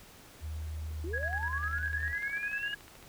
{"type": "tone with pitch glide", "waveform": "sine", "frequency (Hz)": [77.78, 77.24], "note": ["D#2", "D#2"], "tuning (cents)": [0, -12], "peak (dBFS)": -35, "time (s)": [0.4, 2.15], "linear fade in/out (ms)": 50, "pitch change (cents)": -12, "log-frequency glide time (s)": [0.81, 1.17]}
{"type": "linear sweep", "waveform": "sine", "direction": "up", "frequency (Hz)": [311.1, 2898], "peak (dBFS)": -38, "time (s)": [1.04, 2.74], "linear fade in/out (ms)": 2}
{"type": "tone with tremolo", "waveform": "sine", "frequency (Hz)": 1661.2, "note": "G#6", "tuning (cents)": 0, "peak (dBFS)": -31, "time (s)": [1.13, 2.75], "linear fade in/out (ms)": 10, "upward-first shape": "square", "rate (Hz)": 10, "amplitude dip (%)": 60}
{"type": "click train", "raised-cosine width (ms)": 0.3, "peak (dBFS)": -35, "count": 20, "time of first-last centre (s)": [1.64, 3.027], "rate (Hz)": 13.7}
{"effects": ["pink hiss -54 dBFS RMS until 3.08 s"]}